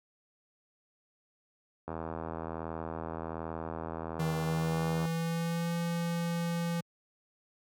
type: click train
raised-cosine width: 1 ms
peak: -23 dBFS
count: 259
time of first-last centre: 1.88-5.053 s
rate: 81.3 Hz
type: tone with pitch glide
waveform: square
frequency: 159.3 to 169.75 Hz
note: D#3 to F3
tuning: +41 to -49 cents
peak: -31 dBFS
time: 4.19-6.81 s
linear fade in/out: 10 ms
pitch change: +110 cents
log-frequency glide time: 4.38-5.75 s
effects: high-pass 60 Hz 12 dB/octave